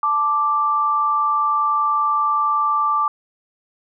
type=tone pair together; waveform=sine; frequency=875 / 1174.7 Hz; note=A5 / D6; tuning=-10 / 0 cents; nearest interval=perfect fourth; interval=510 cents; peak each=-24 / -16 dBFS; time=0.03-3.08 s; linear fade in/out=2 ms; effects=none